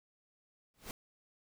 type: noise with exponential growth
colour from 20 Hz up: pink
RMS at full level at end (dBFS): -39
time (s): 0.74-0.91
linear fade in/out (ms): 1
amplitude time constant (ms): 35
effects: none